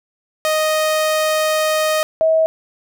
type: tone pair in turn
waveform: sawtooth / sine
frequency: 622.3 / 641.3 Hz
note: D#5 / E5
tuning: 0 / -48 cents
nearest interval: minor second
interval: 52 cents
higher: second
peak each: -11 dBFS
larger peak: neither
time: 0.45-2.03 / 2.21-2.46 s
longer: first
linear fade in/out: 0 ms
effects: none